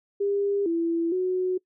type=tone with pitch steps; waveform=sine; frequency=401.9 / 334.3 / 368.2 Hz; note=G4 / E4 / F#4; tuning=+43 / +24 / -8 cents; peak=-22 dBFS; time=0.2-1.58 s; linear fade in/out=10 ms; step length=460 ms; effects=noise-tail reverb RT60 0.1 s tail -23 dB re dry